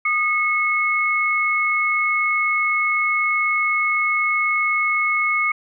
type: tone pair together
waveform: sine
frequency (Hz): 1226.9 / 2186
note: D#6 / C#7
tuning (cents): -25 / -25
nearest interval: minor seventh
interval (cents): 1000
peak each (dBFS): -22 / -18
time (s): 0.05-5.52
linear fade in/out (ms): 5
effects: none